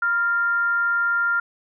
sine tone with frequency modulation, 1396.9 Hz, F6, in tune, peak -18 dBFS, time 0.02-1.4 s, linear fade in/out 5 ms, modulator 418 Hz, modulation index 0.24, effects none

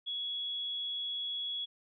sine tone, 3358 Hz, G#7, 18 cents sharp, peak -34 dBFS, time 0.06-1.66 s, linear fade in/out 20 ms, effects none

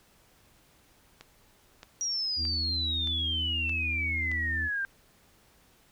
click train, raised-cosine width 0.2 ms, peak -27 dBFS, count 6, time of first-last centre 1.21-4.316 s, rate 1.61 Hz
sine exponential sweep, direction down, 5770 to 1568 Hz, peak -28 dBFS, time 2.01-4.85 s, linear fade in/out 0 ms
harmonic tone, 80.1 Hz, E2, 49 cents flat, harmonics 1 / 3 / 4, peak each -33 / -44 / -47 dBFS, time 2.36-4.7 s, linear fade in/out 50 ms
effects pink hiss -62 dBFS RMS until 5.91 s

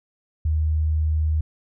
sine tone, 77.78 Hz, D#2, in tune, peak -18 dBFS, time 0.45-1.41 s, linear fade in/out 5 ms, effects none

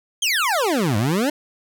25% pulse exponential two-way sweep, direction down then up, 3322 to 99.4 to 309.9 Hz, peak -14 dBFS, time 0.22-1.3 s, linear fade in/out 5 ms, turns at 0.97 s, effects none

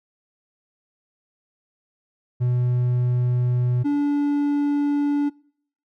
triangle tone pair in turn, 123.47 / 288.6 Hz, B2 / D4, 0 / -30 cents, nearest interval octave + minor third, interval 1470 cents, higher second, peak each -16 dBFS, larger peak neither, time 2.4-3.84 / 3.84-5.3 s, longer second, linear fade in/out 20 ms, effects noise-tail reverb RT60 0.6 s tail -24 dB re dry

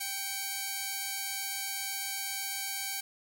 5% pulse tone pair together, 782 / 2248 Hz, G5 / C#7, -4 / +24 cents, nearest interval octave + tritone, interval 1828 cents, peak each -26 dBFS, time 0-3.01 s, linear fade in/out 10 ms, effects none

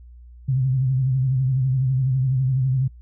sine tone with vibrato, 130.81 Hz, C3, in tune, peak -17 dBFS, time 0.48-2.88 s, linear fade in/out 10 ms, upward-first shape sine, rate 12 Hz, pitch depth 68 cents each way, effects noise-tail reverb RT60 0.1 s tail -24 dB re dry + added 60 Hz sine -41 dBFS peak until 3.01 s

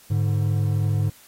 triangle tone pair together, 104.16 / 147.3 Hz, G#2 / D3, +6 / +6 cents, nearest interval tritone, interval 600 cents, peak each -18 / -23 dBFS, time 0.1-1.1 s, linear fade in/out 10 ms, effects white hiss -51 dBFS RMS until 1.27 s + AAC 48 kbps

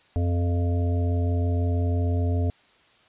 harmonic tone with a mistuned harmonic, 86.5 Hz, F2, 16 cents flat, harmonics 1 / 3 / 5 / 7 / 8, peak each -21 / -31 / -35 / -38 / -39 dBFS, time 0.16-2.5 s, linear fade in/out 0 ms, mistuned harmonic 1, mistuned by +38 cents, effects white hiss -58 dBFS RMS until 3.08 s + resampled to 8000 Hz

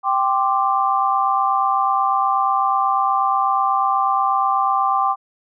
sine chord, G suspended fourth, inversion none, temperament equal, 784 / 1046.5 / 1174.7 Hz, G5 / C6 / D6, 0 / 0 / 0 cents, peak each -19 / -21 / -19 dBFS, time 0.03-5.16 s, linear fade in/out 50 ms, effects none

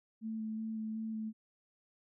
sine tone with vibrato, 220 Hz, A3, in tune, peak -36 dBFS, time 0.21-1.33 s, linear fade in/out 50 ms, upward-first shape square, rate 2.7 Hz, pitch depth 11 cents each way, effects none

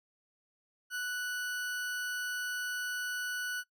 40% pulse tone, 1480 Hz, F#6, in tune, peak -33 dBFS, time 0.9-3.64 s, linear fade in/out 50 ms, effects noise-tail reverb RT60 0.1 s tail -20 dB re dry

